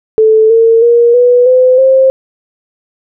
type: tone with pitch steps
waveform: sine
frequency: 438.2 / 455 / 472.4 / 490.4 / 509.2 / 528.7 Hz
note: A4 / A#4 / A#4 / B4 / C5 / C5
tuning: -7 / -42 / +23 / -12 / -47 / +18 cents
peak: -3 dBFS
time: 0.18-2.1 s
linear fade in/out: 0 ms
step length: 320 ms
effects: none